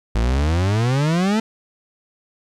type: exponential sweep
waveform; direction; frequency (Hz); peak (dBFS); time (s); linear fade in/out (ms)
40% pulse; up; 53.3 to 226.5; -15; 0.15-1.4; 5
effects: low-pass 7000 Hz 12 dB/octave + 9-bit